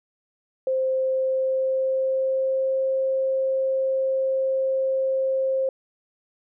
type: tone with pitch glide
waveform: sine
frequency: 523.3 to 530.3 Hz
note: C5 to C5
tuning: 0 to +23 cents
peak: -20 dBFS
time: 0.67-5.69 s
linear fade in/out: 2 ms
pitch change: +23 cents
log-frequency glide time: 0.87-2.81 s
effects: none